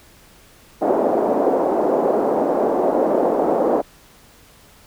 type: band-pass noise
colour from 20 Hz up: white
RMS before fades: -18 dBFS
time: 0.81-3.82 s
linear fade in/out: 20 ms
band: 260 to 690 Hz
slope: 24 dB/octave
effects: pink hiss -49 dBFS RMS until 4.86 s